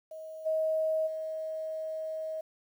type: tone with level steps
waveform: sine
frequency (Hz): 633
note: D#5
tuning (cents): +30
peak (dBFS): -40 / -26 / -33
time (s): 0.11-2.41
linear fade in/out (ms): 5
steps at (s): 0.45 / 1.06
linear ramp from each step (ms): 20
effects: 10-bit